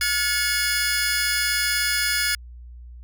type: tone cluster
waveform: sawtooth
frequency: 1431 / 1712 / 2197 / 5020 Hz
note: F6 / A6 / C#7 / D#8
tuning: +42 / -48 / -16 / +15 cents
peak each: -23 dBFS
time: 0.01-2.35 s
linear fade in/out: 2 ms
effects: added 60 Hz sine -38 dBFS peak until 3.03 s